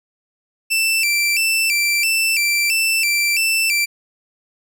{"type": "tone with vibrato", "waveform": "sawtooth", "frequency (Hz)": 2500, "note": "D#7", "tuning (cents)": 8, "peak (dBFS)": -12, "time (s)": [0.7, 3.86], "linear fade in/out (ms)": 20, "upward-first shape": "square", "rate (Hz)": 1.5, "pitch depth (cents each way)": 110, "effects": []}